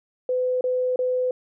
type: tone bursts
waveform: sine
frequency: 505 Hz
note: B4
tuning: 39 cents sharp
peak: -20 dBFS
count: 3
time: 0.29-1.31 s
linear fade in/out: 2 ms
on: 320 ms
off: 30 ms
effects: none